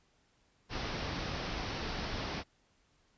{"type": "low-pass noise", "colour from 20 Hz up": "pink", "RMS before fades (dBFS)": -38, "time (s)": [0.69, 2.44], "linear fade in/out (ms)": 50, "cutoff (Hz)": 5700, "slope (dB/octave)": 96, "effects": ["pink hiss -71 dBFS RMS until 3.17 s", "resampled to 16000 Hz"]}